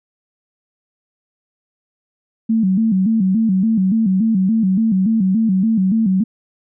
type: tone with vibrato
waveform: sine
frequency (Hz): 205.3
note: G#3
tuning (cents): -20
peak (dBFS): -12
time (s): 2.49-6.24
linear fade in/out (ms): 10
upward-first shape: square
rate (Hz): 3.5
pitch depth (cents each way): 150
effects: none